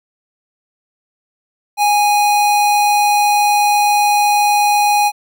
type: tone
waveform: square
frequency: 827 Hz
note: G#5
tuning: 8 cents flat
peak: -11 dBFS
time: 1.77-5.12 s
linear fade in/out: 50 ms
effects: none